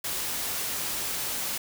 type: noise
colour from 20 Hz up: white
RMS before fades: -31 dBFS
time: 0.04-1.58 s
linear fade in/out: 5 ms
effects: none

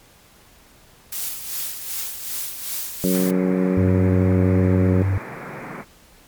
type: noise with tremolo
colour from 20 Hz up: blue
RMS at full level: -26 dBFS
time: 1.12-3.31 s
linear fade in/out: 5 ms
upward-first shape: sine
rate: 2.6 Hz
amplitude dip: 55%
type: harmonic tone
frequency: 92.5 Hz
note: F#2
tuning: in tune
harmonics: 2 / 3 / 4 / 5 / 6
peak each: -19 / -23 / -25 / -27 / -29 dBFS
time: 3.04-5.02 s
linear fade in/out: 0 ms
type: band-pass noise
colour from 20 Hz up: pink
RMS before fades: -34 dBFS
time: 3.11-5.85 s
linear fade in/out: 50 ms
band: 120 to 2400 Hz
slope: 96 dB/octave
type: tone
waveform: triangle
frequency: 96.3 Hz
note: G2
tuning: 30 cents flat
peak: -15 dBFS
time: 3.77-5.18 s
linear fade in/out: 5 ms
effects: pink hiss -51 dBFS RMS until 6.27 s + MP3 96 kbps

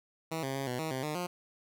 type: tone with pitch steps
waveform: 10% pulse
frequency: 161.6 / 134.4 / 136.6 / 124.4 / 158.9 / 130.9 / 151.7 / 177.8 Hz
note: E3 / C3 / C#3 / B2 / D#3 / C3 / D#3 / F3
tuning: -34 / +47 / -25 / +13 / +37 / +1 / -44 / +31 cents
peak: -25 dBFS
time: 0.31-1.27 s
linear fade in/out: 10 ms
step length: 120 ms
effects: none

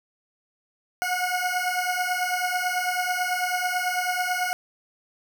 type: beating tone pair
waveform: 20% pulse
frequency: 722 / 731.1 Hz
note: F#5 / F#5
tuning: -43 / -21 cents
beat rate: 9.1 Hz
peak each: -22 dBFS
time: 1.02-4.53 s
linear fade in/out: 0 ms
effects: none

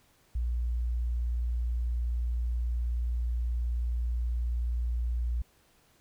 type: tone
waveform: sine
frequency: 59.4 Hz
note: A#1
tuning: 33 cents sharp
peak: -27 dBFS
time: 0.35-5.42 s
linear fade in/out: 5 ms
effects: pink hiss -65 dBFS RMS until 6 s

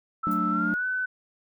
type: tone with pitch glide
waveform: sine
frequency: 1320 to 1507.5 Hz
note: E6 to F#6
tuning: +2 to +32 cents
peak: -25 dBFS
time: 0.23-1.06 s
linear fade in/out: 10 ms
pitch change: +230 cents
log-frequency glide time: 0.5-0.85 s
type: chord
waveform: triangle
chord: D major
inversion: first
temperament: equal with one note detuned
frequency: 185 / 220 / 296 Hz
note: F#3 / A3 / D4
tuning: 0 / 0 / +14 cents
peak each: -28 dBFS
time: 0.27-0.74 s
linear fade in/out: 0 ms
type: noise with exponential decay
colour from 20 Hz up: violet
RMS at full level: -39 dBFS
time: 0.31-0.43 s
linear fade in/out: 5 ms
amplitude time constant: 25 ms
effects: none

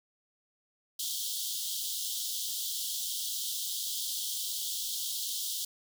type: high-pass noise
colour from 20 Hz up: pink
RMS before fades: -35 dBFS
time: 0.99-5.65 s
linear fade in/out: 5 ms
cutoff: 3100 Hz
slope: 96 dB/octave
effects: none

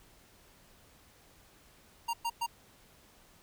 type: tone bursts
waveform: square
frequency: 931 Hz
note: A#5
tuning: 2 cents flat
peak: -31 dBFS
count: 3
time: 2.08-2.465 s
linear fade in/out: 10 ms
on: 55 ms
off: 110 ms
effects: pink hiss -61 dBFS RMS until 3.42 s

